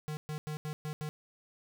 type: tone bursts at uneven times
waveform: square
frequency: 152.3 Hz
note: D#3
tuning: 37 cents flat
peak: -36 dBFS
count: 6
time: 0.08-0.17 / 0.29-0.38 / 0.47-0.57 / 0.65-0.73 / 0.85-0.93 / 1.01-1.09 s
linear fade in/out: 0 ms
effects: none